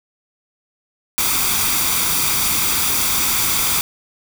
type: noise with comb filter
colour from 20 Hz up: white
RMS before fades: -18 dBFS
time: 1.18-3.81 s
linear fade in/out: 0 ms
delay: 0.85 ms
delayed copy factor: +0.55
effects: none